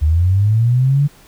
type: linear sweep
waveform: sine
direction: up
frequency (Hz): 72.9 to 146.83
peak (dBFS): -10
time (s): 0.01-1.08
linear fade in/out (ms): 20
effects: pink hiss -47 dBFS RMS until 1.27 s